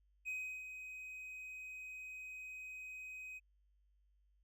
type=tone with ADSR envelope; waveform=triangle; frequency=2518 Hz; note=D#7; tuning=20 cents sharp; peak=-37 dBFS; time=0.25-3.4 s; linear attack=33 ms; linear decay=350 ms; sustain=-8 dB; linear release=29 ms; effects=added 50 Hz sine -70 dBFS peak until 4.43 s